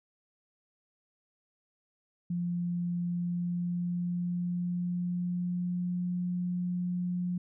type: tone with pitch glide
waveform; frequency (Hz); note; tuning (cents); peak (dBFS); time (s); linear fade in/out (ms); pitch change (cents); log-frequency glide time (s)
sine; 174.5 to 178.27; F3 to F3; -1 to +36; -29; 2.3-7.38; 5; +37; 3.05-6.07
effects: none